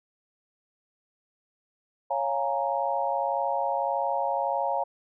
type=chord; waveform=sine; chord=Bb minor seventh; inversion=first; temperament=equal; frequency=554.4 / 698.5 / 830.6 / 932.3 Hz; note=Db5 / F5 / Ab5 / Bb5; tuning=0 / 0 / 0 / 0 cents; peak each=-30 dBFS; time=2.1-4.84 s; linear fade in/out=10 ms; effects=none